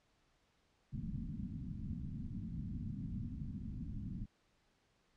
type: low-pass noise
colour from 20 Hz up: white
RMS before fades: -43 dBFS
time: 0.92-4.26 s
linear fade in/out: 20 ms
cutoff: 240 Hz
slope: 48 dB/octave
effects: pink hiss -75 dBFS RMS until 5.16 s + low-pass 6000 Hz 12 dB/octave